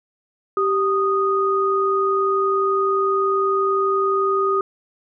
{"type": "tone pair together", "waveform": "sine", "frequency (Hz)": [390.3, 1239], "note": ["G4", "D#6"], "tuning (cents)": [-8, -8], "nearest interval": "octave + minor sixth", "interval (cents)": 2000, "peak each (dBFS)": -19, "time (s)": [0.57, 4.61], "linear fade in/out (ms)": 2, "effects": []}